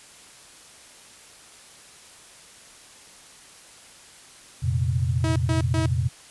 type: chord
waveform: sine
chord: F suspended fourth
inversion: none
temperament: just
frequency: 87.31 / 116.41 / 130.96 Hz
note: F2 / Bb2 / C3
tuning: 0 / -2 / +2 cents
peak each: -25 dBFS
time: 4.62-6.09 s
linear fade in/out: 20 ms
type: tone bursts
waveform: sawtooth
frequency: 321.5 Hz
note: E4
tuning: 43 cents flat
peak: -21 dBFS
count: 3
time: 5.24-5.86 s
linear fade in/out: 2 ms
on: 120 ms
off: 130 ms
effects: white hiss -48 dBFS RMS until 6.3 s + resampled to 24000 Hz